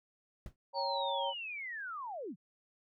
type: noise with exponential decay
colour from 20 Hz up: brown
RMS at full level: -41 dBFS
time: 0.46-0.56 s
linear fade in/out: 1 ms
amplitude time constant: 20 ms
type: chord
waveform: sine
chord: G diminished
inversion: second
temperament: equal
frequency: 554.4 / 784 / 932.3 Hz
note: Db5 / G5 / Bb5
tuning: 0 / 0 / 0 cents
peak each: -37 / -40 / -35 dBFS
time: 0.73-1.34 s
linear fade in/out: 50 ms
type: linear sweep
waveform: sine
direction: down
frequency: 4560 to 137.6 Hz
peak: -39 dBFS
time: 0.74-2.36 s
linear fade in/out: 50 ms
effects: none